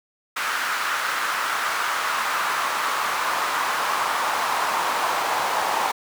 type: noise with high-pass filter sweep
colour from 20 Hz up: brown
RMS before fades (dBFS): -24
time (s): 0.36-5.92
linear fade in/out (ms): 10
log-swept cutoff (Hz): 1400 to 890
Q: 2.4
effects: none